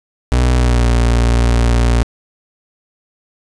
35% pulse tone with pitch glide, 61.74 to 58.92 Hz, B1 to A#1, 0 to +19 cents, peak -8 dBFS, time 0.32-2.03 s, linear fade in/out 0 ms, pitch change -81 cents, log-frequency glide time 0.52-0.89 s, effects resampled to 22050 Hz + 7-bit

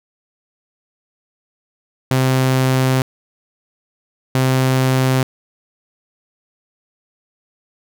sawtooth tone bursts at uneven times, 130.5 Hz, C3, 4 cents flat, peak -9 dBFS, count 2, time 2.11-3.02 / 4.35-5.23 s, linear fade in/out 2 ms, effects none

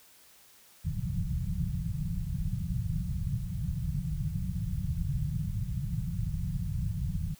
white low-pass noise, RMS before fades -32 dBFS, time 0.84-7.35 s, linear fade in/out 20 ms, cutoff 180 Hz, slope 96 dB/octave, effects white hiss -58 dBFS RMS until 7.39 s

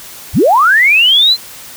sine linear sweep, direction up, 36.36 to 4186 Hz, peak -5 dBFS, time 0.33-1.37 s, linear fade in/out 50 ms, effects white hiss -32 dBFS RMS until 1.76 s

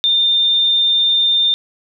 sine tone, 3609 Hz, A7, 43 cents sharp, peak -11 dBFS, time 0.04-1.54 s, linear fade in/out 0 ms, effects none

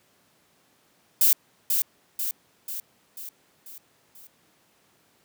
violet noise with echo, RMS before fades -18 dBFS, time 1.21-1.33 s, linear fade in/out 2 ms, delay 490 ms, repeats 6, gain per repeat -5 dB, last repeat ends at 4.27 s, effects pink hiss -63 dBFS RMS until 5.24 s + high-pass 150 Hz 12 dB/octave

